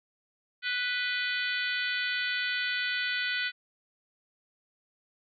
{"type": "harmonic tone with a mistuned harmonic", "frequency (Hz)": 493.9, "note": "B4", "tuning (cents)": 0, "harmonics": [3, 4, 5, 6, 7, 8, 9], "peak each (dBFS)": [-32, -34, -36, -38, -39, -40, -41], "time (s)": [0.62, 3.52], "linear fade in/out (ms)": 50, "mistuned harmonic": 6, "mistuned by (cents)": 52, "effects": []}